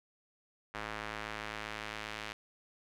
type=tone with band-pass filter sweep; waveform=square; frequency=53.8 Hz; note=A1; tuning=38 cents flat; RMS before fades=-42 dBFS; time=0.74-2.33 s; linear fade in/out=5 ms; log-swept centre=1600 to 2500 Hz; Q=1; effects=none